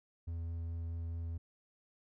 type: tone with vibrato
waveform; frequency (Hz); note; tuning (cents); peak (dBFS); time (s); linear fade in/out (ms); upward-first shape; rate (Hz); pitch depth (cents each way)
triangle; 83.5; E2; +23; -35; 0.27-1.38; 10; sine; 4.7; 8
effects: none